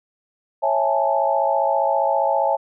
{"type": "chord", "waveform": "sine", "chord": "A major seventh", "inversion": "first", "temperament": "just", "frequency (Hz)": [550, 660, 825, 880], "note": ["C#5", "E5", "G#5", "A5"], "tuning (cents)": [-14, 2, -12, 0], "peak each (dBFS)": -22, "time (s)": [0.62, 2.57], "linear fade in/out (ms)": 20, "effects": []}